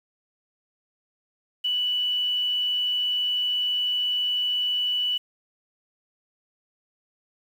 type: tone with quantisation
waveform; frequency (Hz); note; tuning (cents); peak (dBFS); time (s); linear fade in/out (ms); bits
sine; 2962; F#7; +1; -22; 1.64-5.18; 10; 8
effects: none